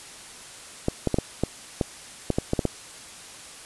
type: clicks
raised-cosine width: 2 ms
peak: -8 dBFS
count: 11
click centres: 0.884 / 1.073 / 1.143 / 1.186 / 1.436 / 1.812 / 2.303 / 2.385 / 2.534 / 2.592 / 2.653 s
effects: white hiss -43 dBFS RMS until 3.65 s + resampled to 24000 Hz